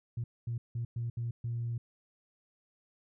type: tone bursts at uneven times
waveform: sine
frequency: 117.7 Hz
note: A#2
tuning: 17 cents sharp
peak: -31 dBFS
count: 6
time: 0.17-0.24 / 0.47-0.58 / 0.75-0.85 / 0.96-1.1 / 1.17-1.31 / 1.44-1.78 s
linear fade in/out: 5 ms
effects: tanh soft clip ceiling -28 dBFS